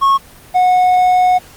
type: tone pair in turn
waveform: triangle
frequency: 1095 / 730.8 Hz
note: C#6 / F#5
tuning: -22 / -22 cents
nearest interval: perfect fifth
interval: 700 cents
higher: first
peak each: -6 dBFS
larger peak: neither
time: 0.01-0.18 / 0.54-1.39 s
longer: second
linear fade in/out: 20 ms
effects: pink hiss -40 dBFS RMS until 1.56 s + Opus 24 kbps